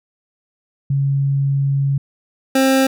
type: tone pair in turn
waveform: sine / 25% pulse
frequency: 138.59 / 266 Hz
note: C#3 / C4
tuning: 0 / +29 cents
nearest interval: major seventh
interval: 1129 cents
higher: second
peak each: -14 / -8 dBFS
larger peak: second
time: 0.9-1.98 / 2.55-2.87 s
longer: first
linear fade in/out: 5 ms
effects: none